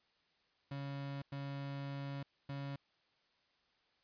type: tone bursts at uneven times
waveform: 35% pulse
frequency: 139.5 Hz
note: C#3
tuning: 11 cents sharp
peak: -39 dBFS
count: 3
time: 0.71-1.22 / 1.32-2.23 / 2.49-2.76 s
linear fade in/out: 5 ms
effects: white hiss -75 dBFS RMS until 4.03 s + resampled to 11025 Hz